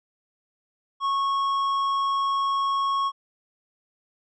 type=tone with tanh clipping; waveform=sine; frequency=1100 Hz; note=C#6; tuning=14 cents flat; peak=-23 dBFS; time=1-3.12 s; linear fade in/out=50 ms; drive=8 dB; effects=none